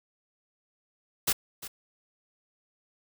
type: noise with echo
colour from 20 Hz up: white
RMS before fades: -25 dBFS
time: 1.27-1.33 s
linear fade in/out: 10 ms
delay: 350 ms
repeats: 1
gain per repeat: -15 dB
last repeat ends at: 1.68 s
effects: none